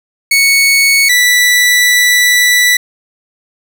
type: tone pair in turn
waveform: sawtooth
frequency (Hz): 2217 / 1968.3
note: C#7 / B6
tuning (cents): 0 / -6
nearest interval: major second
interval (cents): 206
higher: first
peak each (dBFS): -3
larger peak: neither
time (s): 0.31-1.09 / 1.09-2.77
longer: second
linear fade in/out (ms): 5
effects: 7-bit